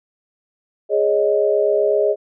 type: chord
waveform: sine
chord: Ab suspended fourth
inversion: none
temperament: equal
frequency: 415.3 / 554.4 / 622.3 Hz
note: Ab4 / Db5 / Eb5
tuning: 0 / 0 / 0 cents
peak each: -17 / -20 / -18 dBFS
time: 0.89-2.16 s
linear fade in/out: 50 ms
effects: none